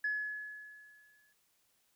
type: tone with exponential decay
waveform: sine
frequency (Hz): 1700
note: G#6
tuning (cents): +40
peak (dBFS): -29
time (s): 0.04-1.33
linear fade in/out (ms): 5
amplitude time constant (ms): 280
effects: tanh soft clip ceiling -26 dBFS + white hiss -74 dBFS RMS until 1.95 s